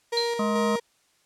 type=tone with tremolo; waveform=35% pulse; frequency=470 Hz; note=A#4; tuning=14 cents sharp; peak=-23 dBFS; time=0.12-0.8 s; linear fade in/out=10 ms; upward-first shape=square; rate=2.3 Hz; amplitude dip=35%
type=tone with exponential decay; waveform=sine; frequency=4102 Hz; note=C8; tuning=35 cents flat; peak=-20 dBFS; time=0.17-0.42 s; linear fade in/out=2 ms; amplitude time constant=54 ms
type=harmonic tone; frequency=210.7 Hz; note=G#3; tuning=25 cents sharp; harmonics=1 / 3 / 5 / 6; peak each=-25 / -30 / -32 / -33 dBFS; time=0.39-0.76 s; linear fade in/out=5 ms
effects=white hiss -65 dBFS RMS until 1.25 s + low-pass 9000 Hz 12 dB/octave